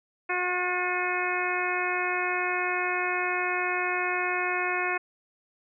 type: harmonic tone with a mistuned harmonic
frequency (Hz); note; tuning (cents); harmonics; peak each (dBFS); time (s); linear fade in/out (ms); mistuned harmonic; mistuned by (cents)
361.1; F#4; -42; 1 / 2 / 3 / 4 / 5 / 6 / 7; -33 / -33 / -33 / -33 / -33 / -33 / -33; 0.29-4.98; 10; 5; -25
effects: none